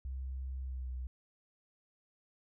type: tone with pitch glide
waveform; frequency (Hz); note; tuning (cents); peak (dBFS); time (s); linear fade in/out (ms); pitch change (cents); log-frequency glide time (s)
sine; 65.41 to 63.15; C2 to B1; 0 to +39; -37; 0.05-1.07; 0; -61; 0.62-0.89
effects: none